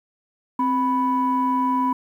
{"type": "tone pair together", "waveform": "sine", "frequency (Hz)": [261.6, 987.7], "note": ["C4", "B5"], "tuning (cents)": [0, 0], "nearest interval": "octave + major seventh", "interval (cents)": 2300, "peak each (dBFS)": [-21, -19], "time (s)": [0.59, 1.93], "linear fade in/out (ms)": 5, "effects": ["tanh soft clip ceiling -12 dBFS", "9-bit"]}